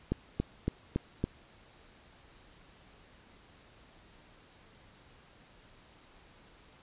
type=click train; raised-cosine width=3 ms; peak=-16 dBFS; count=5; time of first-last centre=0.12-1.24 s; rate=3.57 Hz; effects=pink hiss -59 dBFS RMS until 6.82 s + resampled to 8000 Hz